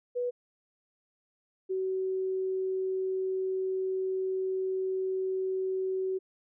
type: tone pair in turn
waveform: sine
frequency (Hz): 490.2 / 377.5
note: B4 / F#4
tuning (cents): -13 / +35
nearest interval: perfect fourth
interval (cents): 452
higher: first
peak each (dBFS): -28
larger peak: neither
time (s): 0.15-0.31 / 1.69-6.19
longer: second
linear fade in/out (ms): 20
effects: none